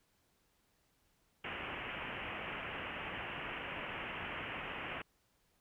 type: low-pass noise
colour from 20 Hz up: white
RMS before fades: -43 dBFS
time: 1.44-5.02 s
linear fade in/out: 5 ms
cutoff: 3000 Hz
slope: 96 dB/octave
effects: pink hiss -75 dBFS RMS until 5.6 s